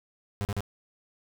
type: tone bursts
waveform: 35% pulse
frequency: 101.2 Hz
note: G#2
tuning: 44 cents flat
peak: -26 dBFS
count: 3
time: 0.41-0.606 s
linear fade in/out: 0 ms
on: 40 ms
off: 38 ms
effects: none